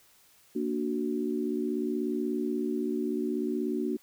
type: chord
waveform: sine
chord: Bb augmented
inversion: none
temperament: equal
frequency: 233.1 / 293.7 / 370 Hz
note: Bb3 / D4 / F#4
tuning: 0 / 0 / 0 cents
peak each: -32 dBFS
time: 0.55-3.97 s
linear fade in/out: 10 ms
effects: white hiss -61 dBFS RMS until 4.02 s